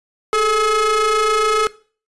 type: ring-modulated tone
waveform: 45% pulse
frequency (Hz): 423.7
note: G#4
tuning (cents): +35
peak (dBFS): -11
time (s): 0.33-1.67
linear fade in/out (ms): 0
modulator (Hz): 861
effects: noise-tail reverb RT60 0.4 s tail -19 dB re dry + resampled to 24000 Hz